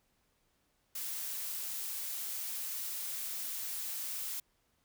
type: noise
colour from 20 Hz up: blue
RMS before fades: -39 dBFS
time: 0.95-4.4 s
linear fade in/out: 5 ms
effects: pink hiss -75 dBFS RMS until 4.84 s